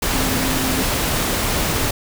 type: tone in noise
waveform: sine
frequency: 261.6 Hz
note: C4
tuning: in tune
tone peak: -23 dBFS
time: 0.13-0.83 s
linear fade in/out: 5 ms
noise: pink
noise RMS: -20 dBFS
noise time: 0.02-1.91 s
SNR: -6 dB
effects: none